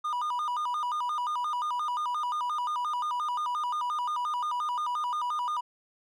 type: tone with vibrato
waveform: triangle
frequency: 1091 Hz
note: C#6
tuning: 28 cents flat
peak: -26 dBFS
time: 0.04-5.61 s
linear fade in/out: 10 ms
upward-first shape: square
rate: 5.7 Hz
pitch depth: 190 cents each way
effects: none